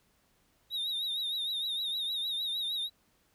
triangle tone with vibrato, 3749 Hz, A#7, 9 cents sharp, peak -30 dBFS, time 0.7-2.9 s, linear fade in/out 50 ms, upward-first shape triangle, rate 6.5 Hz, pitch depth 92 cents each way, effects pink hiss -70 dBFS RMS until 3.34 s

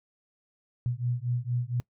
sine beating tone pair, 120 / 124.3 Hz, B2 / B2, -49 / +12 cents, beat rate 4.3 Hz, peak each -30 dBFS, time 0.86-1.8 s, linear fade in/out 0 ms, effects noise-tail reverb RT60 0.1 s tail -23 dB re dry

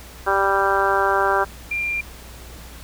harmonic tone, 196 Hz, G3, in tune, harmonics 2 / 3 / 4 / 5 / 6 / 7 / 8, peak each -23 / -25 / -23 / -23 / -25 / -24 / -24 dBFS, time 0.26-1.45 s, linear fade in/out 20 ms
sine tone, 2386 Hz, D7, 27 cents sharp, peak -21 dBFS, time 1.71-2.01 s, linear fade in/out 5 ms
effects added 60 Hz sine -40 dBFS peak until 2.83 s + pink hiss -42 dBFS RMS until 2.83 s

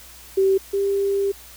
sine tone pair in turn, 385.9 / 396.5 Hz, G4 / G4, -27 / +20 cents, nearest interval unison, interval 47 cents, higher second, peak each -14 / -18 dBFS, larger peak first, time 0.37-0.58 / 0.73-1.32 s, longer second, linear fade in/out 10 ms, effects added 60 Hz sine -49 dBFS peak until 1.56 s + white hiss -44 dBFS RMS until 1.56 s

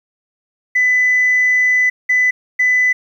sine tone bursts at uneven times, 2000 Hz, B6, 21 cents sharp, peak -9 dBFS, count 3, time 0.75-1.9 / 2.09-2.31 / 2.59-2.93 s, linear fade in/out 10 ms, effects tanh soft clip ceiling -7 dBFS + 8-bit

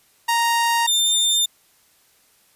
sawtooth tone pair in turn, 932.3 / 3602 Hz, A#5 / A7, 0 / +40 cents, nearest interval octave + major seventh, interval 2340 cents, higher second, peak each -13 / -13 dBFS, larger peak neither, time 0.28-0.87 / 0.87-1.46 s, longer neither, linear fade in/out 10 ms, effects white hiss -58 dBFS RMS until 2.55 s + resampled to 32000 Hz

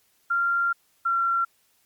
sine tone pair in turn, 1386 / 1366.1 Hz, F6 / F6, -14 / -39 cents, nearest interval unison, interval 25 cents, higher first, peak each -20 dBFS, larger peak neither, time 0.3-0.73 / 1.05-1.45 s, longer first, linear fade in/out 10 ms, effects white hiss -65 dBFS RMS until 1.85 s + MP3 96 kbps

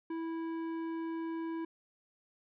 triangle tone with tanh clipping, 328.2 Hz, E4, 8 cents flat, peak -37 dBFS, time 0.1-1.65 s, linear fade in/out 5 ms, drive 16 dB, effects none

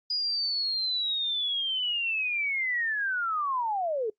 sine linear sweep, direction down, 4941 to 413.4 Hz, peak -26 dBFS, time 0.1-4.1 s, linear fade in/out 5 ms, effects noise-tail reverb RT60 0.1 s tail -23 dB re dry + Opus 24 kbps

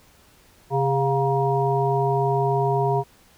harmonic tone with a mistuned harmonic, 135.3 Hz, C#3, 42 cents flat, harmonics 1 / 3 / 5 / 7, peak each -23 / -23 / -25 / -25 dBFS, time 0.7-3.04 s, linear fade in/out 50 ms, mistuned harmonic 5, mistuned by +68 cents, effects pink hiss -55 dBFS RMS until 3.37 s

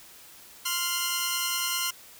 10% pulse tone cluster, 1043 / 1394 / 2913 Hz, C6 / F6 / F#7, -6 / -4 / -28 cents, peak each -23 dBFS, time 0.65-1.91 s, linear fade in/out 10 ms, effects white hiss -50 dBFS RMS until 2.19 s

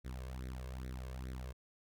sawtooth tone with flanger, 63.8 Hz, C2, 43 cents flat, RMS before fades -44 dBFS, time 0.04-1.53 s, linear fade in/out 20 ms, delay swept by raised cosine 0.5 to 1.9 ms, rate 2.4 Hz, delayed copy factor +0.8, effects none

